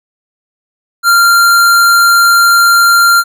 square tone, 1387 Hz, F6, 12 cents flat, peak -5 dBFS, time 1.03-3.24 s, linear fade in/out 50 ms, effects none

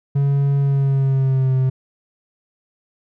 triangle tone with pitch glide, 140 to 130.62 Hz, C#3 to C3, +18 to -3 cents, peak -12 dBFS, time 0.15-1.7 s, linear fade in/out 10 ms, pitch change -121 cents, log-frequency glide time 0.59-1.55 s, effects none

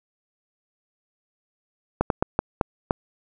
slowing click train, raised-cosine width 1 ms, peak -5 dBFS, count 6, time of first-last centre 2.01-2.908 s, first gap 92 ms, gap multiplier 1.34, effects none

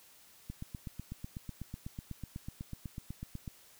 click train, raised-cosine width 5 ms, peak -28 dBFS, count 25, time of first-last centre 0.5-3.478 s, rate 8.06 Hz, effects white hiss -60 dBFS RMS until 3.79 s

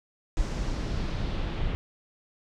brown noise with low-pass filter sweep, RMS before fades -29 dBFS, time 0.37-1.75 s, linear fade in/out 0 ms, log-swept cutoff 7100 to 3100 Hz, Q 1.7, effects none

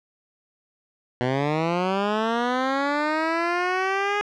10% pulse linear sweep, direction up, 122.1 to 415.3 Hz, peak -13 dBFS, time 1.21-4.21 s, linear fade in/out 0 ms, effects low-pass 3000 Hz 12 dB/octave

